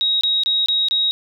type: tone bursts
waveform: sine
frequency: 3794 Hz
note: A#7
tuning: 30 cents sharp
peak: -15 dBFS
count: 5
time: 0.01-1.11 s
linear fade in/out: 0 ms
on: 200 ms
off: 25 ms
effects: none